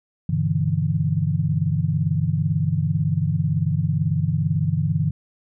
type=chord; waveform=sine; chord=E minor seventh; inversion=first; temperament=equal with one note detuned; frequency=98 / 124.33 / 146.83 / 164.81 Hz; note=G2 / B2 / D3 / E3; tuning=0 / +12 / 0 / 0 cents; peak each=-25 / -28 / -22 / -23 dBFS; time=0.29-5.11 s; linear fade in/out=5 ms; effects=none